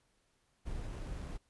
brown noise with sample-and-hold, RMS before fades -41 dBFS, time 0.65-1.38 s, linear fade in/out 20 ms, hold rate 8820 Hz, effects pink hiss -75 dBFS RMS until 1.49 s + resampled to 24000 Hz

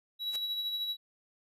triangle tone with tremolo, 3900 Hz, B7, 23 cents flat, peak -29 dBFS, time 0.19-0.97 s, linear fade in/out 50 ms, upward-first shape sine, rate 13 Hz, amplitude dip 40%
white noise with exponential growth, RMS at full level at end -38 dBFS, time 0.27-0.36 s, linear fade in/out 2 ms, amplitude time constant 18 ms
effects resampled to 32000 Hz

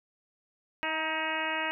harmonic tone with a mistuned harmonic, 317.1 Hz, D#4, 33 cents sharp, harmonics 1 / 2 / 3 / 4 / 5 / 6 / 7 / 8 / 9, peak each -41 / -38 / -35 / -40 / -37 / -36 / -39 / -37 / -39 dBFS, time 0.83-1.71 s, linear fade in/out 0 ms, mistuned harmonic 3, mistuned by -20 cents, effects none

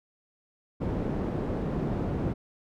white low-pass noise, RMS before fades -30 dBFS, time 0.8-2.34 s, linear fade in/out 20 ms, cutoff 330 Hz, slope 12 dB/octave, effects none

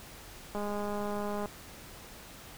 click train, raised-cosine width 1 ms, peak -23 dBFS, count 188, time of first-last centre 0.55-1.458 s, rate 206 Hz, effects pink hiss -49 dBFS RMS until 2.57 s

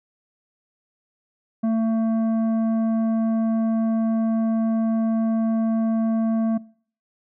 triangle tone with tanh clipping, 224.1 Hz, A3, 32 cents sharp, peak -20 dBFS, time 1.63-6.58 s, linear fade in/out 10 ms, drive 13 dB, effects noise-tail reverb RT60 0.5 s tail -22 dB re dry

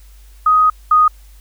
sine tone pair in turn, 1252 / 1241.9 Hz, D#6 / D#6, +10 / -4 cents, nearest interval unison, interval 14 cents, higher first, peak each -8 / -7 dBFS, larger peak second, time 0.46-0.7 / 0.91-1.08 s, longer first, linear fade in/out 5 ms, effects added 50 Hz sine -39 dBFS peak until 1.4 s + white hiss -52 dBFS RMS until 1.4 s

